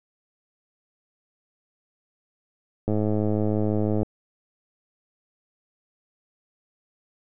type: click train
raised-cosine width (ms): 2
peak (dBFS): -12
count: 123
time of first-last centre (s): 2.88-4.031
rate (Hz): 106
effects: none